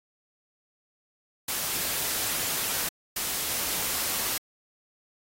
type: noise bursts at uneven times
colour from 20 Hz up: white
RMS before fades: -29 dBFS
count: 2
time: 1.48-2.89 / 3.16-4.38 s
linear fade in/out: 5 ms
effects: AAC 48 kbps